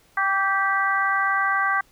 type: harmonic tone with a mistuned harmonic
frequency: 392 Hz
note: G4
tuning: in tune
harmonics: 2 / 3 / 4 / 5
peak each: -27 / -23 / -23 / -27 dBFS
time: 0.17-1.81 s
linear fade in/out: 5 ms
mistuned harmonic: 3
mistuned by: -24 cents
effects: pink hiss -58 dBFS RMS until 1.91 s